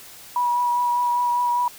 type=tone with vibrato; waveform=sine; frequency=970 Hz; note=B5; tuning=31 cents flat; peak=-18 dBFS; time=0.36-1.68 s; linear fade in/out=2 ms; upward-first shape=sine; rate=5 Hz; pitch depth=16 cents each way; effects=white hiss -43 dBFS RMS until 1.78 s